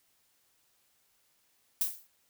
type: noise with exponential decay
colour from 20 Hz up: violet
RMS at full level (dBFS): -26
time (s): 1.81-2.07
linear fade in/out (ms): 2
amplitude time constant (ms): 56
effects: white hiss -71 dBFS RMS until 2.29 s